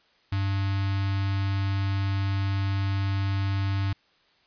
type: tone with notch filter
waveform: square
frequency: 98 Hz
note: G2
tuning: in tune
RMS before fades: -26 dBFS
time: 0.32-3.93 s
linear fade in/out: 5 ms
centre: 490 Hz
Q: 0.68
effects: white hiss -63 dBFS RMS until 4.46 s + resampled to 11025 Hz